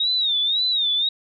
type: tone with vibrato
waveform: sine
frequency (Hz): 3729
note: A#7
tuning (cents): 0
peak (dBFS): -18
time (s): 0-1.09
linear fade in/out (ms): 5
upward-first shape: sine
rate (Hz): 1.9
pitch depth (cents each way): 130
effects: none